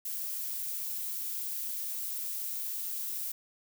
violet noise, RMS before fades -36 dBFS, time 0.05-3.32 s, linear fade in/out 5 ms, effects none

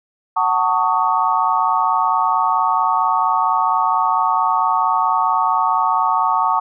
sine chord, D# half-diminished seventh, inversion first, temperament just, 746.7 / 896 / 1120.1 / 1244.5 Hz, F#5 / A5 / C#6 / D#6, +16 / +31 / +18 / 0 cents, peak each -21 / -18 / -18 / -22 dBFS, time 0.36-6.6 s, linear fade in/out 10 ms, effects none

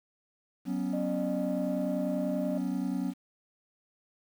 triangle chord, F# suspended fourth, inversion none, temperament equal with one note detuned, 186.93 / 246.9 / 277.2 Hz, F#3 / B3 / C#4, +18 / 0 / 0 cents, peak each -31 dBFS, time 0.65-3.14 s, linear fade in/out 50 ms
sine tone, 605 Hz, D#5, 49 cents flat, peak -33 dBFS, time 0.93-2.58 s, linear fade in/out 5 ms
effects tanh soft clip ceiling -19 dBFS + 9-bit

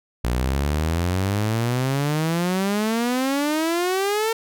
sawtooth exponential sweep, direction up, 58.27 to 456.8 Hz, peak -16 dBFS, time 0.24-4.33 s, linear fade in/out 5 ms, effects none

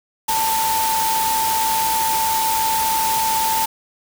sine tone in noise, 891 Hz, A5, 22 cents sharp, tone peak -18 dBFS, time 0.28-3.66 s, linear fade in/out 10 ms, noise white, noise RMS -23 dBFS, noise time 0.28-3.66 s, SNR +2 dB, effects none

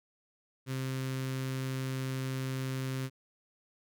sawtooth tone with notch filter, 131.6 Hz, C3, 10 cents sharp, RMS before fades -35 dBFS, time 0.66-3.1 s, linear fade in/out 50 ms, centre 740 Hz, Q 1.1, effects none

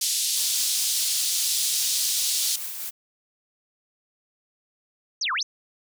pink band-pass noise, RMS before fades -25 dBFS, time 0.01-2.56 s, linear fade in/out 5 ms, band 3800 to 12000 Hz, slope 24 dB/octave
blue noise with tremolo, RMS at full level -32 dBFS, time 0.35-2.91 s, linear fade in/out 20 ms, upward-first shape sine, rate 4.9 Hz, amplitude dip 30%
sine exponential two-way sweep, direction down then up, 6645 to 987.8 to 6645 Hz, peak -23 dBFS, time 5.21-5.43 s, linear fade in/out 5 ms, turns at 5.33 s
effects none

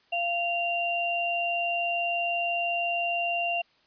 sine tone pair together, 692.3 / 2773 Hz, F5 / F7, -15 / -13 cents, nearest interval 2 octaves, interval 2402 cents, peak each -28 dBFS, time 0.12-3.62 s, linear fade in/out 10 ms, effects white hiss -64 dBFS RMS until 3.86 s + resampled to 11025 Hz

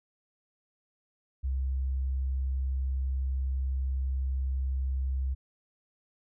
sine tone, 66 Hz, C2, 16 cents sharp, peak -27 dBFS, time 1.43-5.35 s, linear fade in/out 20 ms, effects none

